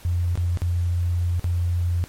sine tone with dropouts, 87.31 Hz, F2, in tune, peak -19 dBFS, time 0.05-2.04 s, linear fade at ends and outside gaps 0 ms, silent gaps 0.355-0.375 / 0.573-0.619 / 1.395-1.443 s, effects pink hiss -47 dBFS RMS until 2.08 s + MP3 64 kbps

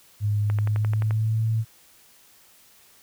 sine tone with pitch glide, 104.1 to 111.57 Hz, G#2 to A2, +5 to +25 cents, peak -20 dBFS, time 0.2-1.65 s, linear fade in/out 50 ms, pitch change +120 cents, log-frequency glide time 0.49-1.45 s
click train, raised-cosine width 0.5 ms, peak -19 dBFS, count 8, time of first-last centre 0.5-1.109 s, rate 11.5 Hz
effects white hiss -55 dBFS RMS until 3.02 s

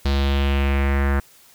square tone with low-pass filter sweep, 69.3 Hz, C#2, in tune, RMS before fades -19 dBFS, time 0.05-1.2 s, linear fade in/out 5 ms, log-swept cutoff 4300 to 1600 Hz, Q 2.9, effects white hiss -51 dBFS RMS until 1.54 s

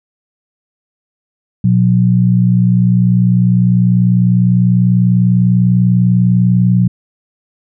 sine tone pair together, 120.54 / 180.6 Hz, B2 / F#3, -42 / -42 cents, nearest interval perfect fifth, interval 700 cents, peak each -10 dBFS, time 1.64-6.88 s, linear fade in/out 5 ms, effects none

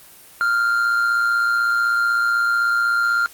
triangle tone with amplitude modulation, 1394 Hz, F6, 4 cents flat, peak -12 dBFS, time 0.41-3.26 s, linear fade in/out 0 ms, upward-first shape sine, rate 116 Hz, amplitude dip 45%, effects white hiss -45 dBFS RMS until 3.33 s + Opus 24 kbps

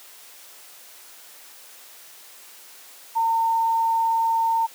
sine tone, 909 Hz, A#5, 44 cents flat, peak -18 dBFS, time 3.15-4.67 s, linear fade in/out 20 ms, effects white hiss -46 dBFS RMS until 4.74 s + high-pass 400 Hz 12 dB/octave

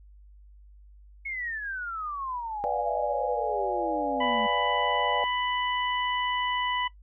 sine exponential sweep, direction down, 2207 to 213.9 Hz, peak -31 dBFS, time 1.25-4.47 s, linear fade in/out 10 ms
sine chord, B diminished seventh, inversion none, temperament equal, 493.9 / 587.3 / 698.5 / 830.6 Hz, B4 / D5 / F5 / Ab5, 0 / 0 / 0 / 0 cents, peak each -33 / -31 / -34 / -30 dBFS, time 2.64-5.24 s, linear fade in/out 0 ms
harmonic tone, 993 Hz, B5, 9 cents sharp, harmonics 1 / 2 / 3, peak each -29 / -32 / -34 dBFS, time 4.2-6.88 s, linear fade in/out 10 ms
effects noise-tail reverb RT60 0.1 s tail -17 dB re dry + added 50 Hz sine -49 dBFS peak until 7.02 s

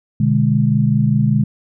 sine chord, G# diminished, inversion first, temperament equal with one note detuned, 123.47 / 148.37 / 207.7 Hz, B2 / D3 / G#3, 0 / +18 / 0 cents, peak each -16 dBFS, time 0.2-1.44 s, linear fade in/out 5 ms, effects none

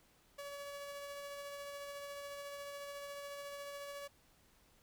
sawtooth tone with tremolo, 568 Hz, C#5, 42 cents sharp, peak -40 dBFS, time 0.38-4.08 s, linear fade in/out 10 ms, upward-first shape sine, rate 14 Hz, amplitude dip 25%, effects pink hiss -69 dBFS RMS until 4.82 s

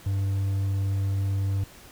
triangle tone, 97.9 Hz, G2, 2 cents flat, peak -21 dBFS, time 0.06-1.64 s, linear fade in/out 5 ms, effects pink hiss -49 dBFS RMS until 1.91 s

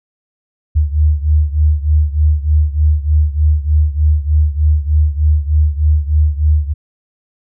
sine beating tone pair, 74.8 / 78.1 Hz, D2 / D#2, +32 / +7 cents, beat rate 3.3 Hz, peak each -11 / -14 dBFS, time 0.75-6.74 s, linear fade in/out 20 ms, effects none

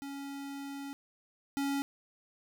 square tone pair in turn, 278.7 / 278.7 Hz, C#4 / C#4, +9 / +9 cents, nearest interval unison, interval 0 cents, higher neither, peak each -40 / -31 dBFS, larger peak second, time 0.02-0.93 / 1.57-1.82 s, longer first, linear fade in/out 0 ms, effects 12-bit

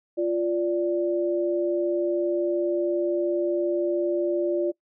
sine tone pair together, 347.8 / 585 Hz, F4 / D5, -7 / -7 cents, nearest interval major sixth, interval 900 cents, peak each -23 / -26 dBFS, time 0.17-4.72 s, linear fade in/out 20 ms, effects noise-tail reverb RT60 0.1 s tail -22 dB re dry

